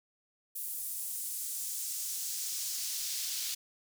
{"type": "noise with high-pass filter sweep", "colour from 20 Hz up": "pink", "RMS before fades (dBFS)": -37, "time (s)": [0.55, 3.55], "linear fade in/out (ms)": 10, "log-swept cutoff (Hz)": [11000, 4200], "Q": 1.2, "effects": []}